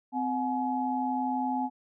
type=tone cluster; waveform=sine; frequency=256.8 / 726 / 846 Hz; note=C4 / F#5 / G#5; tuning=-32 / -33 / +32 cents; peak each=-30 / -36 / -30 dBFS; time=0.12-1.7 s; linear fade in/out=50 ms; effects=none